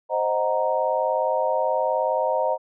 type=chord; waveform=sine; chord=C half-diminished seventh; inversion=none; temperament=equal; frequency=523.3 / 622.3 / 740 / 932.3 Hz; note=C5 / Eb5 / Gb5 / Bb5; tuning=0 / 0 / 0 / 0 cents; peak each=-25 / -24 / -29 / -25 dBFS; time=0.09-2.58 s; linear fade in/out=50 ms; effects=none